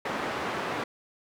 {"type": "band-pass noise", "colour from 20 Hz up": "white", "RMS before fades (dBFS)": -32, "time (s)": [0.05, 0.84], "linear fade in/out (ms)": 5, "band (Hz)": [150, 1400], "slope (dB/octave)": 12, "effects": []}